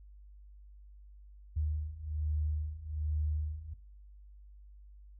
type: beating tone pair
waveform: sine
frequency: 75.5 / 76.7 Hz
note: D2 / D#2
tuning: +48 / -24 cents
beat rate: 1.2 Hz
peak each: -36 / -33 dBFS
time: 1.56-3.74 s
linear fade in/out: 10 ms
effects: noise-tail reverb RT60 1.0 s tail -23 dB re dry + added 50 Hz sine -51 dBFS peak until 5.19 s